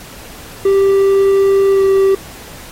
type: tone with pitch glide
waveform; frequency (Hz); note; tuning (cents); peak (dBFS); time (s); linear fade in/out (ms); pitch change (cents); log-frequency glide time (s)
triangle; 392 to 388.2; G4 to G4; 0 to -17; -6; 0.65-2.15; 5; -17; 1.7-1.83
effects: pink hiss -35 dBFS RMS until 2.71 s + AAC 48 kbps